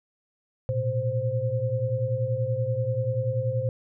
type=tone cluster; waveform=sine; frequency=112.8 / 123.2 / 522 Hz; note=A2 / B2 / C5; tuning=+44 / -4 / -4 cents; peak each=-28 dBFS; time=0.69-3.69 s; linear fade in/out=0 ms; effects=none